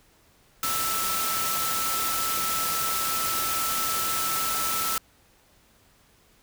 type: tone in noise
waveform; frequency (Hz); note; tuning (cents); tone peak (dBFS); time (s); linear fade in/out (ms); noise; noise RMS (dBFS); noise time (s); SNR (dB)
sine; 1320; E6; +2; -29; 0.63-4.98; 2; white; -28; 0.63-4.98; -4
effects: pink hiss -60 dBFS RMS until 6.42 s